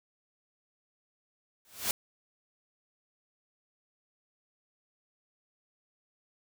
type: noise with exponential growth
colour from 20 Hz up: white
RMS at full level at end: -26 dBFS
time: 1.65-1.91 s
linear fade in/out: 1 ms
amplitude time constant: 55 ms
effects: none